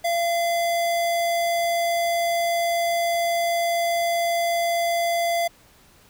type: tone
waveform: square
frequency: 683 Hz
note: F5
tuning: 39 cents flat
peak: -21 dBFS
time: 0.04-5.48 s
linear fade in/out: 10 ms
effects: pink hiss -54 dBFS RMS until 6.09 s